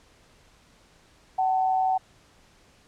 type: tone pair together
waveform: sine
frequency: 754.2 / 887 Hz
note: F#5 / A5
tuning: +33 / +14 cents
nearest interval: minor third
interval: 281 cents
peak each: -21 / -30 dBFS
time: 1.38-1.98 s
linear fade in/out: 10 ms
effects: pink hiss -58 dBFS RMS until 2.87 s + low-pass 8000 Hz 12 dB/octave